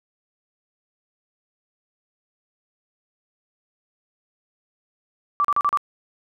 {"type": "tone bursts", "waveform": "sine", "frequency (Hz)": 1164, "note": "D6", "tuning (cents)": -16, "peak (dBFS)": -16, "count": 5, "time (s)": [5.4, 5.773], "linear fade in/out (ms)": 0, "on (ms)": 45, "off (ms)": 37, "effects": []}